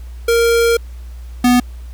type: tone pair in turn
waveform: square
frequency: 465.4 / 246.5 Hz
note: A#4 / B3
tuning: -3 / -3 cents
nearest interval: major seventh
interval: 1100 cents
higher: first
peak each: -11 / -9 dBFS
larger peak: second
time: 0.28-0.77 / 1.44-1.6 s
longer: first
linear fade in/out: 5 ms
effects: added 60 Hz sine -28 dBFS peak until 1.93 s + pink hiss -49 dBFS RMS until 1.93 s